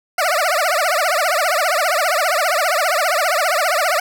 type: tone with vibrato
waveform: 20% pulse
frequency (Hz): 659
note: E5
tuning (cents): -1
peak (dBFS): -10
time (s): 0.18-4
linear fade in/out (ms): 5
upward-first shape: triangle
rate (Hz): 15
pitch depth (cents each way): 270
effects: none